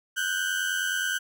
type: tone pair together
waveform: 35% pulse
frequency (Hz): 1480 / 1569.5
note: F#6 / G6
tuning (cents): 0 / +2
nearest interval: minor second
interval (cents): 102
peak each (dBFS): -27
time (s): 0.16-1.19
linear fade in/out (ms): 20
effects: none